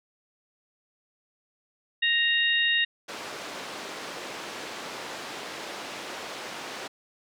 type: harmonic tone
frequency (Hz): 932.3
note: A#5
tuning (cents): 0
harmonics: 2 / 3 / 4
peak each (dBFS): -24 / -26 / -27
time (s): 2.02-2.85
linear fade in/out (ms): 10
type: band-pass noise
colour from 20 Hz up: pink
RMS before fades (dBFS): -38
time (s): 3.08-6.88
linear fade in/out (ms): 10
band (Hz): 360 to 5400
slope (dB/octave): 12
effects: none